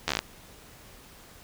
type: slowing click train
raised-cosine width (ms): 0.2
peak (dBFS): -8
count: 8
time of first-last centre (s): 0.08-0.19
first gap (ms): 12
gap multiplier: 1.09
effects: pink hiss -51 dBFS RMS until 1.43 s